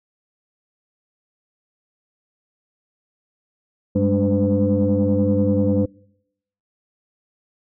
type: tone cluster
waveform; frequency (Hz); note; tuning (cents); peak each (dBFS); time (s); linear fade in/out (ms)
sine; 98.3 / 198 / 208.3 / 294.2 / 506; G2 / G3 / G#3 / D4 / B4; +5 / +18 / +5 / +3 / +42; -21; 3.95-5.86; 10
effects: noise-tail reverb RT60 0.8 s tail -26 dB re dry + tanh soft clip ceiling -8 dBFS